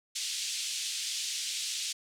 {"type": "band-pass noise", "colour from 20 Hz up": "pink", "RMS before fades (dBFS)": -35, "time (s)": [0.15, 1.93], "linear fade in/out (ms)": 10, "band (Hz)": [3000, 8500], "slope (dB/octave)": 24, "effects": []}